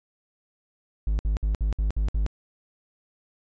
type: tone bursts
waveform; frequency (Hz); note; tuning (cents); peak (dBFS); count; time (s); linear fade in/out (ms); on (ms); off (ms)
triangle; 51.91; G#1; 0; -19; 7; 1.07-2.264; 0; 120; 59
effects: resampled to 16000 Hz